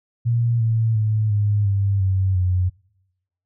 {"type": "tone with pitch steps", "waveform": "sine", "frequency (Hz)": [117.7, 112.78, 108.06, 103.53, 99.2, 95.05, 91.07], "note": ["A#2", "A2", "A2", "G#2", "G2", "F#2", "F#2"], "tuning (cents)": [17, 43, -31, -5, 21, 47, -27], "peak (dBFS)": -16, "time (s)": [0.25, 2.7], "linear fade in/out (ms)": 20, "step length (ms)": 350, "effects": ["noise-tail reverb RT60 1.0 s tail -26 dB re dry"]}